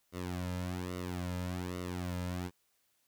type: tone with flanger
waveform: sawtooth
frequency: 89.9 Hz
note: F#2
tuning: 49 cents flat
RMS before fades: -38 dBFS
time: 0.12-2.51 s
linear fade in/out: 50 ms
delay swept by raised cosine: 1.2 to 2.7 ms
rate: 1.2 Hz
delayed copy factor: -0.85
effects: white hiss -75 dBFS RMS until 3.07 s